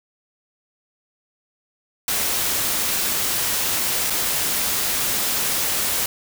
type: noise with dropouts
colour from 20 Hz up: white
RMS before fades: -22 dBFS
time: 2.08-6.06 s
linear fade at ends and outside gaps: 2 ms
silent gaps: 4.1-4.104 s
effects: none